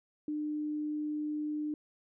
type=tone; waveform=sine; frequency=300.9 Hz; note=D4; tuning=42 cents sharp; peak=-32 dBFS; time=0.28-1.74 s; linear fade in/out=2 ms; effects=none